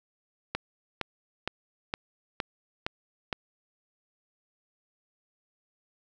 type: click train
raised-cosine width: 0.3 ms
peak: -13 dBFS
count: 7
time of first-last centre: 0.55-3.328 s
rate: 2.16 Hz
effects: none